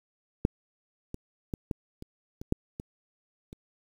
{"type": "clicks", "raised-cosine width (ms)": 3, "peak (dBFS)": [-9, -23, -19, -17, -28, -26, -11, -23, -30], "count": 9, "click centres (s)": [0.451, 1.144, 1.538, 1.712, 2.024, 2.415, 2.524, 2.799, 3.529], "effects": ["8-bit"]}